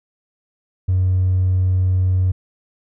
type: tone with hard clipping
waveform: sine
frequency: 92.5 Hz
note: F#2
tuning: in tune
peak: -14 dBFS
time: 0.88-2.32 s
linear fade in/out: 10 ms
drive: 1 dB
effects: none